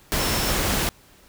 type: tone in noise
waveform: sine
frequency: 5370 Hz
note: E8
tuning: 31 cents sharp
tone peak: -32 dBFS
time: 0.2-0.52 s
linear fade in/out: 0 ms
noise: pink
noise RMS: -23 dBFS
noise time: 0.12-0.89 s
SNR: -12 dB
effects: pink hiss -53 dBFS RMS until 1.28 s